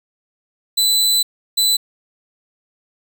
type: tone bursts at uneven times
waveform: sawtooth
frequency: 3999 Hz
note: B7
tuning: 21 cents sharp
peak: -10 dBFS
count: 2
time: 0.77-1.23 / 1.57-1.77 s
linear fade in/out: 10 ms
effects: 8-bit